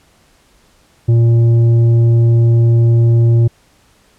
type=tone with tanh clipping; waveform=sine; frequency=116.5 Hz; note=A#2; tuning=1 cent flat; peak=-8 dBFS; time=1.08-3.48 s; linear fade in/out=10 ms; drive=7 dB; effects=pink hiss -52 dBFS RMS until 4.18 s + low-pass 11000 Hz 12 dB/octave